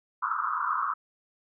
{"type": "band-pass noise", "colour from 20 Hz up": "white", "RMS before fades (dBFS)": -29, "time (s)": [0.22, 0.94], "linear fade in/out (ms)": 10, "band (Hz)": [1000, 1400], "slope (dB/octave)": 96, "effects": []}